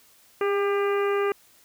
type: harmonic tone with a mistuned harmonic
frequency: 399.4 Hz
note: G4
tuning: 32 cents sharp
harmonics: 1 / 2 / 3 / 4 / 5 / 6 / 7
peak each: -22 / -35 / -30 / -36 / -37 / -39 / -42 dBFS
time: 0.41-1.32 s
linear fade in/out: 2 ms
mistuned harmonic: 1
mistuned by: +19 cents
effects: white hiss -57 dBFS RMS until 1.64 s